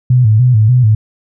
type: tone with vibrato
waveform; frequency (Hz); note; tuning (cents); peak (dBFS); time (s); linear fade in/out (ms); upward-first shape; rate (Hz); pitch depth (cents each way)
sine; 116.54; A#2; 0; -5; 0.1-0.95; 5; square; 3.4; 130
effects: none